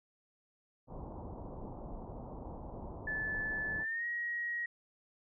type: low-pass noise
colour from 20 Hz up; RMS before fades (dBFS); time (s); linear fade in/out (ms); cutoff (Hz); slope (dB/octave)
pink; -45; 0.87-3.86; 50; 1000; 48
type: tone with pitch glide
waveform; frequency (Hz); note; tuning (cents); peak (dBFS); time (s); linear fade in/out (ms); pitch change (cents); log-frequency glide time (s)
sine; 1738 to 1895.3; A6 to A#6; -22 to +28; -34; 3.07-4.66; 5; +150; 3.78-4.06
effects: none